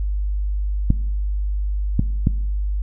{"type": "clicks", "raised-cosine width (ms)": 5, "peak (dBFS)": -3, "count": 3, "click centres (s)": [0.904, 1.994, 2.271], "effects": ["noise-tail reverb RT60 0.8 s tail -19 dB re dry", "added 50 Hz sine -19 dBFS peak until 2.82 s"]}